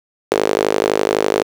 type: tone with high-pass filter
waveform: sawtooth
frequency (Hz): 51.91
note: G#1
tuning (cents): 0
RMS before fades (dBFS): -17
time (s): 0.31-1.43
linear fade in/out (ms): 10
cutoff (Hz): 430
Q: 3.3
effects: low-pass 9000 Hz 12 dB/octave + 7-bit